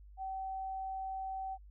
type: tone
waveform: sine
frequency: 766 Hz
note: G5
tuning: 40 cents flat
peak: -37 dBFS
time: 0.17-1.58 s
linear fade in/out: 50 ms
effects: added 50 Hz sine -52 dBFS peak until 1.7 s